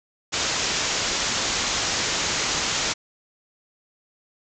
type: low-pass noise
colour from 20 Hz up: white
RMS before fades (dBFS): -25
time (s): 0.32-2.94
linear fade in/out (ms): 20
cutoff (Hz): 7300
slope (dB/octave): 96
effects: none